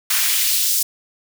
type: noise with high-pass filter sweep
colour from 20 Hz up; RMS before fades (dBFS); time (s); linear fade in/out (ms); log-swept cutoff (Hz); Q
white; -18; 0.1-0.83; 5; 1300 to 5700; 0.98
effects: none